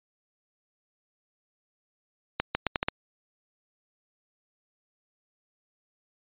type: accelerating click train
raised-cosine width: 0.3 ms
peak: -8 dBFS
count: 6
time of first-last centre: 2.4-2.885 s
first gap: 150 ms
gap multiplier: 0.78
effects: resampled to 8000 Hz